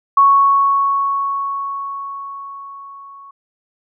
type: tone with level ramp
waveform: sine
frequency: 1108.7 Hz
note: C#6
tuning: in tune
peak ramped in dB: -6 to -36 dBFS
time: 0.17-3.31 s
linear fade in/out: 5 ms
effects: none